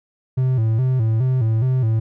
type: tone with vibrato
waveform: triangle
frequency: 120 Hz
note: B2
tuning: 49 cents flat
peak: -13 dBFS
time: 0.37-2 s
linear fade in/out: 10 ms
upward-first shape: square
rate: 2.4 Hz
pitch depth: 130 cents each way
effects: none